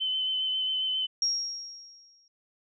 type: tone with vibrato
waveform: sine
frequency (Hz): 3050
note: G7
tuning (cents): -48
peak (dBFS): -26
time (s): 0-1.07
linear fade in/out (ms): 20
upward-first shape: sine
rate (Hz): 7.4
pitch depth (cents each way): 16
type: tone with exponential decay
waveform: sine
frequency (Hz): 5590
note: F8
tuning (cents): +1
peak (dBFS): -22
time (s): 1.22-2.28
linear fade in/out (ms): 2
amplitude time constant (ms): 230
effects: none